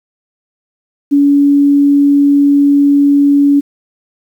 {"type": "tone", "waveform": "sine", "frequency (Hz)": 284.1, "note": "C#4", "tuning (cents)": 43, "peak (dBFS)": -5, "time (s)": [1.11, 3.61], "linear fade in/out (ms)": 20, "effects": ["7-bit"]}